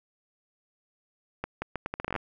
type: accelerating click train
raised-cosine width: 0.5 ms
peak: -16 dBFS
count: 13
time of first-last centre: 1.44-2.162 s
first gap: 180 ms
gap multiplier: 0.76
effects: none